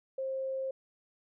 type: tone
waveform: sine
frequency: 531 Hz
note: C5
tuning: 25 cents sharp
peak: -32 dBFS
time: 0.18-0.71 s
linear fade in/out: 5 ms
effects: none